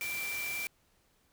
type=tone in noise; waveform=sine; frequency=2349 Hz; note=D7; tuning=in tune; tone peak=-35 dBFS; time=0.01-0.67 s; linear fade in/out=0 ms; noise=white; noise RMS=-41 dBFS; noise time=0.01-0.67 s; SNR=+3 dB; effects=pink hiss -70 dBFS RMS until 1.32 s